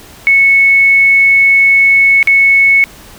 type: tone with dropouts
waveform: sine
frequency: 2205 Hz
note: C#7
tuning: 10 cents flat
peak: -4 dBFS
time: 0.27-2.84 s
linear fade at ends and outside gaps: 0 ms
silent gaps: 2.228-2.273 s
effects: pink hiss -36 dBFS RMS until 3.18 s